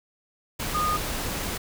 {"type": "tone in noise", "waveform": "sine", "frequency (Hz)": 1228, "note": "D#6", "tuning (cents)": -23, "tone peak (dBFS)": -23, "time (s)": [0.74, 0.97], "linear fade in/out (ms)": 10, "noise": "pink", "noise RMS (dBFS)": -30, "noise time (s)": [0.59, 1.58], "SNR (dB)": 4, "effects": []}